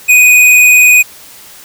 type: tone with vibrato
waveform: square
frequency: 2489 Hz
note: D#7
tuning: in tune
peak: -3 dBFS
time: 0.08-1.03 s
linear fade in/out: 20 ms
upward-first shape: sine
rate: 20 Hz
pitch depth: 26 cents each way
effects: white hiss -35 dBFS RMS until 1.64 s